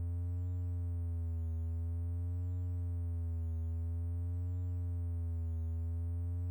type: tone with vibrato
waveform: triangle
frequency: 85.4 Hz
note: F2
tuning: 38 cents flat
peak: -32 dBFS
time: 0-6.5 s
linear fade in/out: 0 ms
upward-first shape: triangle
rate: 0.49 Hz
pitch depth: 76 cents each way
effects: 12-bit